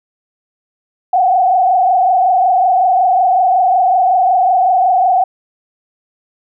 sine tone with frequency modulation, 740 Hz, F#5, in tune, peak -8 dBFS, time 1.13-5.24 s, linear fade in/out 5 ms, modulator 25.4 Hz, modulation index 1.4, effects none

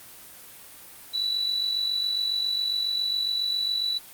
sine tone with amplitude modulation, 3951 Hz, B7, in tune, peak -21 dBFS, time 1.13-3.99 s, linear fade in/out 20 ms, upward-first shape sine, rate 47.3 Hz, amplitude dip 55%, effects white hiss -46 dBFS RMS until 4.13 s + Opus 32 kbps

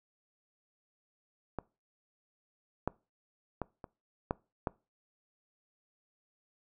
clicks, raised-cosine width 1 ms, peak -21 / -16 / -20 / -29 / -16 / -17 dBFS, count 6, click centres 1.587 / 2.876 / 3.617 / 3.842 / 4.309 / 4.672 s, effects noise-tail reverb RT60 0.3 s tail -23 dB re dry

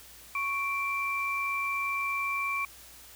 sine tone pair together, 1108.7 / 2349 Hz, C#6 / D7, 0 / 0 cents, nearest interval octave + minor second, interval 1300 cents, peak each -32 / -30 dBFS, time 0.35-2.65 s, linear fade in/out 2 ms, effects added 60 Hz sine -60 dBFS peak until 3.15 s + white hiss -51 dBFS RMS until 3.15 s

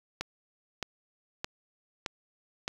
click train, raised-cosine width 0.2 ms, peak -15 dBFS, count 5, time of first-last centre 0.21-2.679 s, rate 1.62 Hz, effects 7-bit

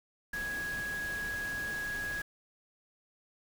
sine tone in noise, 1661.2 Hz, G#6, in tune, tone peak -34 dBFS, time 0.33-2.22 s, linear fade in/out 5 ms, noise pink, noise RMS -44 dBFS, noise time 0.33-2.22 s, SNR +7 dB, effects none

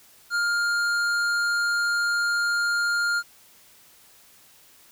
sine tone with hard clipping, 1407 Hz, F6, 12 cents sharp, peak -23 dBFS, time 0.3-3.23 s, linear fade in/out 50 ms, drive 11 dB, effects white hiss -54 dBFS RMS until 4.91 s

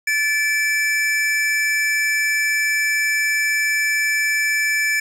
square tone pair together, 1741 / 2322 Hz, A6 / D7, -19 / -20 cents, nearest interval perfect fourth, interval 499 cents, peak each -21 / -20 dBFS, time 0.07-5 s, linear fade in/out 5 ms, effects low-pass 11000 Hz 12 dB/octave + 8-bit

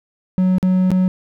triangle tone with dropouts, 185 Hz, F#3, in tune, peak -10 dBFS, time 0.38-1.08 s, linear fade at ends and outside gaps 0 ms, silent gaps 0.583-0.628 / 0.905-0.916 s, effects none

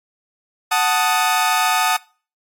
sawtooth chord, D# diminished, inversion first, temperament equal, 740 / 880 / 1244.5 Hz, F#5 / A5 / D#6, 0 / 0 / 0 cents, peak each -16 dBFS, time 0.71-1.97 s, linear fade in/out 10 ms, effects noise-tail reverb RT60 0.4 s tail -24 dB re dry + AAC 64 kbps

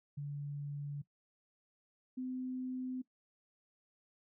sine tone pair in turn, 143.9 / 255.7 Hz, D3 / C4, -35 / -40 cents, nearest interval minor seventh, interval 995 cents, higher second, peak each -38 / -37 dBFS, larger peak second, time 0.17-1.02 / 2.17-3.02 s, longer neither, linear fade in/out 10 ms, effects noise-tail reverb RT60 0.1 s tail -18 dB re dry

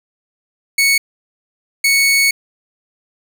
sawtooth tone bursts at uneven times, 2217 Hz, C#7, in tune, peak -7 dBFS, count 2, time 0.78-0.98 / 1.84-2.31 s, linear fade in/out 5 ms, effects none

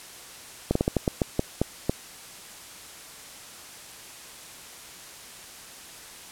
slowing click train, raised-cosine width 2 ms, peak -8 dBFS, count 10, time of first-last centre 0.71-1.895 s, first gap 44 ms, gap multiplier 1.26, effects white hiss -44 dBFS RMS until 6.31 s + low-pass 11000 Hz 12 dB/octave

